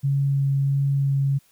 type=tone with vibrato; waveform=sine; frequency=138.59 Hz; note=C#3; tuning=in tune; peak=-18 dBFS; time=0.03-1.39 s; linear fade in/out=20 ms; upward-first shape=sine; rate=1.5 Hz; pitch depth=8 cents each way; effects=white hiss -60 dBFS RMS until 1.51 s